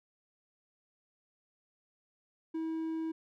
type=tone; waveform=triangle; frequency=322.5 Hz; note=E4; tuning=38 cents flat; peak=-31 dBFS; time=2.54-3.12 s; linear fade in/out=10 ms; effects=none